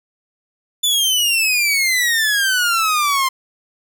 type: exponential sweep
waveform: sawtooth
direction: down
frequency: 3520 to 1042 Hz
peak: -11 dBFS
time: 0.83-3.29 s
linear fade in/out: 10 ms
effects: none